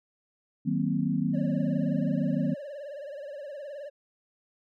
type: chord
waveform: sine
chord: C half-diminished seventh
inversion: first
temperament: just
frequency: 156.98 / 188.37 / 235.5 / 261.6 Hz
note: Eb3 / Gb3 / Bb3 / C4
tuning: +16 / +31 / +18 / 0 cents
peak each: -30 dBFS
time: 0.65-2.55 s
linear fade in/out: 20 ms
type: tone with vibrato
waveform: triangle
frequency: 573 Hz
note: D5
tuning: 43 cents flat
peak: -35 dBFS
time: 1.33-3.9 s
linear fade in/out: 20 ms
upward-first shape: triangle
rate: 19 Hz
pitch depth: 120 cents each way
effects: none